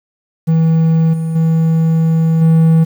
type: tone with level steps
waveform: triangle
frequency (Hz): 162.2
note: E3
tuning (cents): -28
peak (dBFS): -6 / -13 / -7 / -4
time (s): 0.47-2.85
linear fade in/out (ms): 20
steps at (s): 1.13 / 1.35 / 2.41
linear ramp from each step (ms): 10
effects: 7-bit